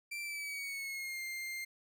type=tone with pitch glide; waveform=40% pulse; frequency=2349 to 2105 Hz; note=D7 to C7; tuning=0 to +10 cents; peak=-38 dBFS; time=0.11-1.65 s; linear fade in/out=10 ms; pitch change=-190 cents; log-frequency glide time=0.21-1.22 s; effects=none